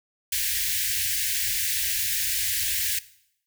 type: band-stop noise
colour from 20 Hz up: white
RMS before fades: -26 dBFS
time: 0.32-2.99 s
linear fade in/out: 5 ms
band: 110 to 1600 Hz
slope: 96 dB/octave
effects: noise-tail reverb RT60 0.7 s tail -18 dB re dry